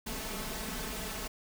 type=noise with comb filter; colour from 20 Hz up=pink; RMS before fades=-38 dBFS; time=0.06-1.28 s; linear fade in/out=10 ms; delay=4.6 ms; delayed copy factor=+0.85; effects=none